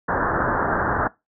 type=low-pass noise; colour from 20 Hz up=white; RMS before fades=-22 dBFS; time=0.08-1.08 s; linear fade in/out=10 ms; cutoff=1700 Hz; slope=96 dB/octave; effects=noise-tail reverb RT60 0.2 s tail -20 dB re dry